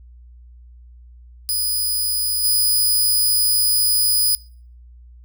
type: tone with level steps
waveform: 10% pulse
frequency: 4978 Hz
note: D#8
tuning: in tune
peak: -12 / -8 dBFS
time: 1.49-4.35 s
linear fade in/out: 0 ms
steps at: 2.43 s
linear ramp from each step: 20 ms
effects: noise-tail reverb RT60 0.5 s tail -24 dB re dry + added 60 Hz sine -41 dBFS peak until 5.24 s